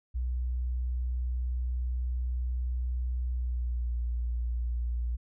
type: tone with pitch glide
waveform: sine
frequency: 61.74 to 59.43 Hz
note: B1 to A#1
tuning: 0 to +34 cents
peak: -28 dBFS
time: 0.14-5.17 s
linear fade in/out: 20 ms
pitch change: -66 cents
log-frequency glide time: 3.32-3.94 s
effects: none